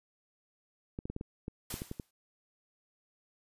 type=clicks; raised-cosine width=3 ms; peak=-25 dBFS; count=10; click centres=0.989 / 1.055 / 1.1 / 1.164 / 1.211 / 1.481 / 1.741 / 1.819 / 1.914 / 1.998 s
type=noise with exponential decay; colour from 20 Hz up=white; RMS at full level=-38 dBFS; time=1.7-2.11 s; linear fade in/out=5 ms; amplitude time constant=87 ms
effects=resampled to 32000 Hz